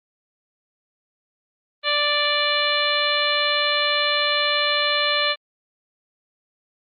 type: harmonic tone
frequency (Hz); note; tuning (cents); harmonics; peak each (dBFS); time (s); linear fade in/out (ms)
587.3; D5; 0; 1 / 2 / 3 / 4 / 5 / 6 / 7; -26 / -26 / -26 / -26 / -26 / -26 / -26; 1.83-5.36; 50
effects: Opus 24 kbps